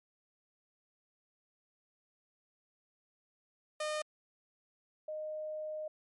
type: tone pair in turn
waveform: sawtooth / sine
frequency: 610 / 616.7 Hz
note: D#5 / D#5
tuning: -34 / -16 cents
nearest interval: unison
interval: 18 cents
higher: second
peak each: -30 / -37 dBFS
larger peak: first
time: 3.8-4.02 / 5.08-5.88 s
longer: second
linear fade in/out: 5 ms
effects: MP3 48 kbps